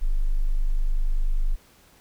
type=tone; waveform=sine; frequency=25.14 Hz; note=G0; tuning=45 cents sharp; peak=-18 dBFS; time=0.01-1.56 s; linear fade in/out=20 ms; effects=pink hiss -56 dBFS RMS until 2 s